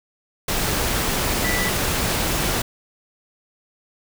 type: tone in noise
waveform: sine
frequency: 1975.5 Hz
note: B6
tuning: in tune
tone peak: -24 dBFS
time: 1.44-1.69 s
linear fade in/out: 5 ms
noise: pink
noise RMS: -22 dBFS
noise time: 0.48-2.62 s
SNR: -5 dB
effects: none